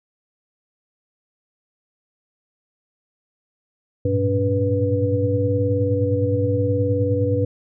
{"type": "tone cluster", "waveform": "sine", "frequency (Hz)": [99.4, 109.5, 118.6, 285.9, 489.9], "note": ["G2", "A2", "A#2", "D4", "B4"], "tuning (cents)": [25, -8, 30, -46, -14], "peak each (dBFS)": [-21, -29, -27, -25, -21], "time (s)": [4.05, 7.45], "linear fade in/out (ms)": 5, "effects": []}